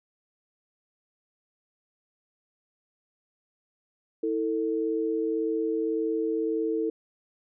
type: tone pair together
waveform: sine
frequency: 324.2 / 446 Hz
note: E4 / A4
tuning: -29 / +23 cents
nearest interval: tritone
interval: 552 cents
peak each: -28 / -27 dBFS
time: 4.23-6.9 s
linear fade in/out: 5 ms
effects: none